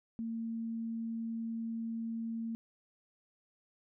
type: tone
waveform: sine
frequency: 227.6 Hz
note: A#3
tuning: 41 cents flat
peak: -35 dBFS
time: 0.19-2.55 s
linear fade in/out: 0 ms
effects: none